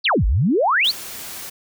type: exponential two-way sweep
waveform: sine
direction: down then up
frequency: 4900 to 45.46 to 4900 Hz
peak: -14 dBFS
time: 0.04-0.92 s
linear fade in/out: 20 ms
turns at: 0.26 s
type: noise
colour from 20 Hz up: white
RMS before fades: -33 dBFS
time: 0.84-1.5 s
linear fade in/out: 10 ms
effects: none